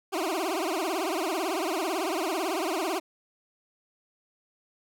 20% pulse tone with vibrato, 349.2 Hz, F4, in tune, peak -22 dBFS, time 0.12-3 s, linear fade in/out 20 ms, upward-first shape triangle, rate 18 Hz, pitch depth 270 cents each way, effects none

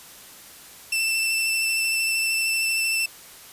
sawtooth tone with vibrato, 2667 Hz, E7, 20 cents sharp, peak -18 dBFS, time 0.92-3.06 s, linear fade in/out 5 ms, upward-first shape square, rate 13 Hz, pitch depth 13 cents each way, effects white hiss -45 dBFS RMS until 3.52 s + resampled to 32000 Hz

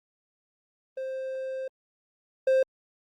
triangle tone pair in turn, 526 / 526 Hz, C5 / C5, +9 / +9 cents, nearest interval unison, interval 0 cents, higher neither, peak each -29 / -17 dBFS, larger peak second, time 0.97-1.68 / 2.47-2.63 s, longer first, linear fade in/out 5 ms, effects Opus 32 kbps

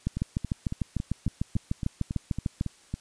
two click trains, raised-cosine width 5 ms, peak -14 / -18 dBFS, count 18 / 11, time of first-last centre 0.07-2.611 / 0.17-2.94 s, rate 6.69 / 3.61 Hz, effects white hiss -57 dBFS RMS until 3 s + resampled to 22050 Hz

